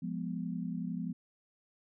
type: chord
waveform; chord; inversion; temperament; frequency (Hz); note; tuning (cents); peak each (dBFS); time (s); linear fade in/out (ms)
sine; F diminished; none; equal with one note detuned; 174.61 / 206 / 246.9; F3 / Ab3 / Cb4; 0 / -14 / 0; -37 / -40 / -39; 0.02-1.13; 10
effects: none